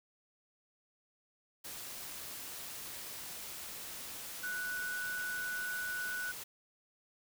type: tone in noise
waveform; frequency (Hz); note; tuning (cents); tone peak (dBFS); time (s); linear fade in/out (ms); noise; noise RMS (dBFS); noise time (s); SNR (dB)
sine; 1480; F#6; 0; -36; 4.43-6.32; 10; white; -45; 1.64-6.44; +6
effects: none